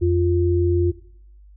sine tone pair together, 86.85 / 349.2 Hz, F2 / F4, -9 / 0 cents, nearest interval 2 octaves, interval 2409 cents, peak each -18 dBFS, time 0.01-0.92 s, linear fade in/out 20 ms, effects noise-tail reverb RT60 0.6 s tail -17 dB re dry + added 50 Hz sine -44 dBFS peak until 1.56 s

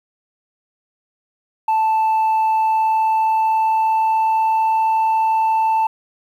sine tone with pitch glide, 880 to 885.6 Hz, A5 to A5, 0 to +11 cents, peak -11 dBFS, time 1.68-5.87 s, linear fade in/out 5 ms, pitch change +11 cents, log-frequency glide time 2.51-4.85 s, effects tanh soft clip ceiling -13 dBFS + 8-bit

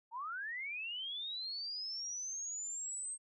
sine linear sweep, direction up, 872 to 8410 Hz, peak -39 dBFS, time 0.11-3.18 s, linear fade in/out 50 ms, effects none

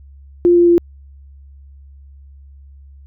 sine tone with pitch steps, 349.2 / 346.8 / 344.4 Hz, F4 / F4 / F4, 0 / -12 / -24 cents, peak -7 dBFS, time 0.45-0.78 s, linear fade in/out 0 ms, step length 110 ms, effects added 69 Hz sine -38 dBFS peak until 3.06 s

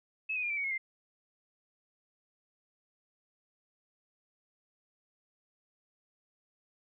sine tone with pitch steps, 2588 / 2498 / 2412 / 2328 / 2248 / 2170 / 2095 Hz, E7 / D#7 / D7 / D7 / C#7 / C#7 / C7, -32 / +6 / +46 / -16 / +24 / -37 / +2 cents, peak -31 dBFS, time 0.29-0.78 s, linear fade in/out 10 ms, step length 70 ms, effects none

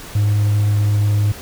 triangle tone, 103.83 Hz, G#2, in tune, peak -10 dBFS, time 0.15-1.32 s, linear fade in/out 5 ms, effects tanh soft clip ceiling -6 dBFS + pink hiss -35 dBFS RMS until 1.41 s

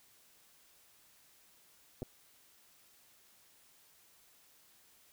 clicks, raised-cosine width 2 ms, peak -27 dBFS, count 2, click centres 2.021 / 2.029 s, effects white hiss -65 dBFS RMS until 5.12 s

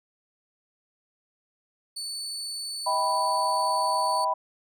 30% pulse tone, 4482 Hz, C#8, 18 cents sharp, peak -29 dBFS, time 1.96-4.25 s, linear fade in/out 10 ms
sine chord, Eb augmented, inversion none, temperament equal with one note detuned, 635.3 / 784 / 987.8 Hz, Eb5 / G5 / B5, +36 / 0 / 0 cents, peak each -30 / -30 / -24 dBFS, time 2.86-4.34 s, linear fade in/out 10 ms
effects none

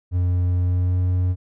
triangle tone with pitch glide, 89.4 to 90.65 Hz, F2 to F#2, +41 to -35 cents, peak -15 dBFS, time 0.11-1.36 s, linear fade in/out 50 ms, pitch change +24 cents, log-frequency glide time 0.53-0.99 s, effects none

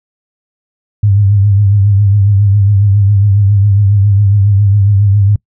sine tone with vibrato, 100.8 Hz, G2, 49 cents sharp, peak -5 dBFS, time 1.03-5.36 s, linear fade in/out 5 ms, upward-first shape triangle, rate 7.3 Hz, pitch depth 78 cents each way, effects noise-tail reverb RT60 0.1 s tail -24 dB re dry

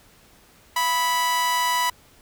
sawtooth tone with amplitude modulation, 986 Hz, B5, 3 cents flat, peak -14 dBFS, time 0.76-1.9 s, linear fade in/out 5 ms, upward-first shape sine, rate 291 Hz, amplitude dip 45%, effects pink hiss -54 dBFS RMS until 2.21 s

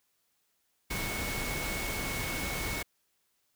sine tone in noise, 2204 Hz, C#7, 11 cents flat, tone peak -38 dBFS, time 0.9-2.83 s, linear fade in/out 10 ms, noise pink, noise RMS -35 dBFS, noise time 0.9-2.83 s, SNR -6 dB, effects white hiss -75 dBFS RMS until 3.55 s

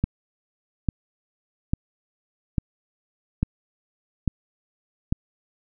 click train, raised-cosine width 5 ms, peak -8 dBFS, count 7, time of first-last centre 0.04-5.125 s, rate 1.18 Hz, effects none

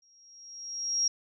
sine tone with exponential growth, 5610 Hz, F8, 7 cents sharp, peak -22 dBFS, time 0.02-1.08 s, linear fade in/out 5 ms, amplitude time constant 230 ms, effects none

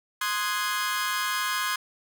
sawtooth chord, Ab dominant seventh, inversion first, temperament equal, 1046.5 / 1244.5 / 1480 / 1661.2 Hz, C6 / Eb6 / Gb6 / Ab6, 0 / 0 / 0 / 0 cents, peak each -26 / -29 / -31 / -27 dBFS, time 0.21-1.76 s, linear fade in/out 5 ms, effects none

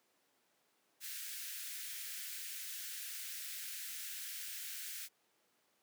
white high-pass noise, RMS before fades -45 dBFS, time 1-5.09 s, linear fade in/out 50 ms, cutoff 1500 Hz, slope 48 dB/octave, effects pink hiss -75 dBFS RMS until 5.82 s + high-pass 300 Hz 12 dB/octave

